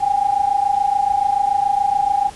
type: tone pair together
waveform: sine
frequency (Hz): 791 / 818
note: G5 / G#5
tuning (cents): +15 / -26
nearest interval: minor second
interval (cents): 59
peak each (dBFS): -18 / -17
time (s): 0-2.3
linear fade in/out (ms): 20
effects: pink hiss -40 dBFS RMS until 2.35 s + resampled to 24000 Hz